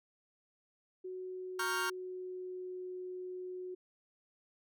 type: tone with pitch glide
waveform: sine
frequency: 370 to 366 Hz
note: F#4 to F#4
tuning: 0 to -19 cents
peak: -40 dBFS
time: 1.04-3.75 s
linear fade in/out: 10 ms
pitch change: -19 cents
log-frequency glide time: 1.23-2.94 s
type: chord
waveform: 40% pulse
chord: G half-diminished seventh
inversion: first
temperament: equal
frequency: 932.3 / 1108.7 / 1396.9 / 1568 Hz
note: Bb5 / Db6 / F6 / G6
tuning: 0 / 0 / 0 / 0 cents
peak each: -40 / -39 / -36 / -38 dBFS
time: 1.59-1.9 s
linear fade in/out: 5 ms
effects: none